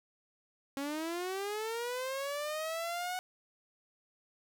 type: linear sweep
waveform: sawtooth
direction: up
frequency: 271.7 to 740 Hz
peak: -31 dBFS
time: 0.77-3.19 s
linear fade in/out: 0 ms
effects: none